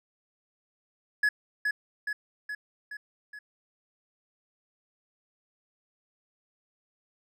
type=tone with echo; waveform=triangle; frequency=1693 Hz; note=G#6; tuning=33 cents sharp; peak=-19 dBFS; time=1.23-1.29 s; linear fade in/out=5 ms; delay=420 ms; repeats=5; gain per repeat=-4 dB; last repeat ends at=3.39 s; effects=none